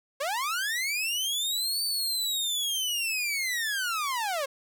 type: linear two-way sweep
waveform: sawtooth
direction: up then down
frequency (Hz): 523.3 to 4590 to 523.3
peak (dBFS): -24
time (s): 0.2-4.46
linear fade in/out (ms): 10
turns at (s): 1.83
effects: none